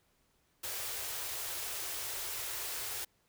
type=band-stop noise; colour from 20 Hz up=white; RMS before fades=-39 dBFS; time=0.63-3.05 s; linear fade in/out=10 ms; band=130 to 320 Hz; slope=96 dB/octave; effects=pink hiss -73 dBFS RMS until 3.28 s